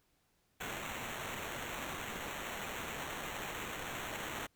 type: noise with sample-and-hold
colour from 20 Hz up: blue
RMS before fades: -42 dBFS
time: 0.6-4.47 s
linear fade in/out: 10 ms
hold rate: 4900 Hz
effects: pink hiss -75 dBFS RMS until 4.55 s